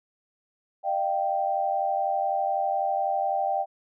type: tone cluster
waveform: sine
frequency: 603 / 687 / 779 Hz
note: D5 / F5 / G5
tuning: +46 / -29 / -11 cents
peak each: -30 / -30 / -25 dBFS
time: 0.83-3.66 s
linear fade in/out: 50 ms
effects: none